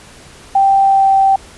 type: tone with pitch glide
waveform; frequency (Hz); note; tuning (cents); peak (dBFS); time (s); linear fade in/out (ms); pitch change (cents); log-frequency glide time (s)
sine; 783 to 777.6; G5 to G5; -2 to -14; -7; 0.55-1.36; 5; -12; 0.83-1.11
effects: pink hiss -39 dBFS RMS until 1.57 s + resampled to 24000 Hz